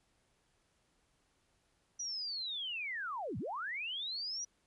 sine linear two-way sweep, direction down then up, 5900 to 87.31 to 5900 Hz, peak -37 dBFS, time 1.99-4.45 s, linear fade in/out 10 ms, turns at 3.38 s, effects pink hiss -75 dBFS RMS until 4.66 s + resampled to 24000 Hz

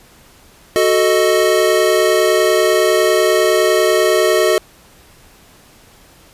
square chord, D# diminished, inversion first, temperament equal, 370 / 440 / 622.3 Hz, F#4 / A4 / D#5, 0 / 0 / 0 cents, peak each -16 dBFS, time 0.76-4.58 s, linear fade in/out 0 ms, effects pink hiss -46 dBFS RMS until 6.33 s + resampled to 32000 Hz

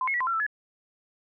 sine tone with pitch steps, 1027 / 2172 / 1940 / 1030 / 1364 / 1324 / 1704 Hz, C6 / C#7 / B6 / C6 / F6 / E6 / G#6, -33 / -36 / -31 / -28 / -41 / +7 / +44 cents, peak -24 dBFS, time 0.01-0.465 s, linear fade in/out 2 ms, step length 65 ms, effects none

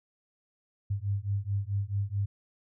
sine beating tone pair, 98 / 102.6 Hz, G2 / G#2, 0 / -21 cents, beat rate 4.6 Hz, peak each -31 dBFS, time 0.9-2.26 s, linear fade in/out 10 ms, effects none

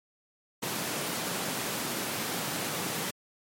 pink high-pass noise, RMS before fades -33 dBFS, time 0.62-3.11 s, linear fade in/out 10 ms, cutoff 140 Hz, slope 24 dB/octave, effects MP3 64 kbps

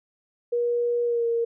sine tone with pitch glide, 478.1 to 465.3 Hz, A#4 to A#4, +44 to -3 cents, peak -21 dBFS, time 0.52-1.45 s, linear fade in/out 10 ms, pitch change -47 cents, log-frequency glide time 1.04-1.26 s, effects none

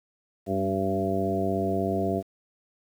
harmonic tone with a mistuned harmonic, 96.5 Hz, G2, 27 cents flat, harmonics 1 / 2 / 3 / 4 / 5 / 6 / 7, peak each -33 / -30 / -32 / -30 / -35 / -37 / -29 dBFS, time 0.46-2.23 s, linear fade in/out 50 ms, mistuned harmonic 2, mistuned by +26 cents, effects 9-bit

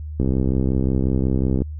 click train, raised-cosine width 3 ms, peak -8 dBFS, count 94, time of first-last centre 0.2-1.62 s, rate 65.5 Hz, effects added 76 Hz sine -28 dBFS peak until 1.79 s

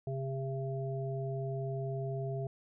harmonic tone, 134.2 Hz, C3, 44 cents sharp, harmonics 1 / 3 / 5, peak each -35 / -40 / -42 dBFS, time 0.07-2.47 s, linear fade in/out 2 ms, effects none

